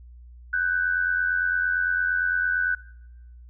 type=tone pair together; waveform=sine; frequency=1493 / 1581.8 Hz; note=F#6 / G6; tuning=+15 / +15 cents; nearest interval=minor second; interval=100 cents; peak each=-22 / -28 dBFS; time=0.53-2.75 s; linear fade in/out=5 ms; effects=noise-tail reverb RT60 0.9 s tail -21 dB re dry + added 60 Hz sine -43 dBFS peak until 3.49 s